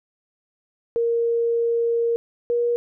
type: tone pair in turn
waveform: sine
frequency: 466.2 / 476.3 Hz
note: A#4 / A#4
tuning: 0 / +37 cents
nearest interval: unison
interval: 37 cents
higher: second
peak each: -18 / -18 dBFS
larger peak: neither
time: 0.96-2.16 / 2.5-2.76 s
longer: first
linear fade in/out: 0 ms
effects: none